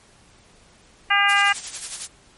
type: harmonic tone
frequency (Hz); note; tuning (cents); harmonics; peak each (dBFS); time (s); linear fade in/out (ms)
402.5; G4; +46; 2 / 3 / 4 / 5 / 6 / 7; -23 / -22 / -20 / -21 / -25 / -23; 1.1-1.53; 10
type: noise with tremolo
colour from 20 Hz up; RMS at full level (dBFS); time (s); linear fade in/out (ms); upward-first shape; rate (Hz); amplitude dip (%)
blue; -26; 1.28-2.08; 20; sine; 11; 60
effects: pink hiss -53 dBFS RMS until 2.37 s + MP3 48 kbps